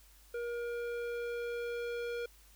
square tone with low-pass filter sweep, 474.8 Hz, A#4, 32 cents sharp, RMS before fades -38 dBFS, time 0.34-2.26 s, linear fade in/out 5 ms, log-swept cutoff 1700 to 3400 Hz, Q 0.9, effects added 50 Hz sine -60 dBFS peak until 2.55 s + white hiss -63 dBFS RMS until 2.55 s

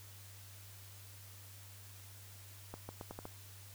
accelerating click train, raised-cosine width 1 ms, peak -30 dBFS, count 6, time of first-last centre 2.74-3.254 s, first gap 150 ms, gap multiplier 0.81, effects added 98 Hz sine -54 dBFS peak until 3.74 s + white hiss -57 dBFS RMS until 3.74 s

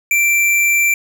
square tone, 2349 Hz, D7, in tune, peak -12 dBFS, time 0.11-0.94 s, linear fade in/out 2 ms, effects none

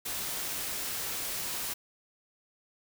white noise, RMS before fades -35 dBFS, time 0.05-1.74 s, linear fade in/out 10 ms, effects none

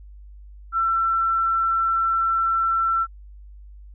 sine tone, 1344 Hz, E6, 33 cents sharp, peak -18 dBFS, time 0.72-3.07 s, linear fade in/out 50 ms, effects added 50 Hz sine -40 dBFS peak until 3.94 s

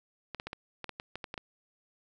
clicks, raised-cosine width 0.3 ms, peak -22 dBFS, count 11, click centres 0.347 / 0.399 / 0.47 / 0.531 / 0.843 / 0.893 / 0.999 / 1.156 / 1.242 / 1.341 / 1.378 s, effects none

